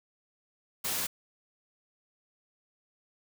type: noise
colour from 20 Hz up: white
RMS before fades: -32 dBFS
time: 0.84-1.07 s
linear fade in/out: 10 ms
effects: none